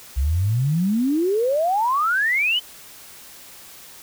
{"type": "exponential sweep", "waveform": "sine", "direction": "up", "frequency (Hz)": [62.7, 3100], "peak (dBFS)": -17, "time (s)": [0.16, 2.6], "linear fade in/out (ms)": 20, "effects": ["white hiss -43 dBFS RMS until 4.02 s"]}